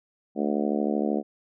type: harmonic tone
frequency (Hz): 73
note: D2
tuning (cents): -10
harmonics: 3 / 4 / 5 / 6 / 7 / 8 / 9 / 10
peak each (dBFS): -27 / -29 / -31 / -33 / -34 / -35 / -36 / -37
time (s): 0.35-1.23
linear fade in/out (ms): 50
effects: none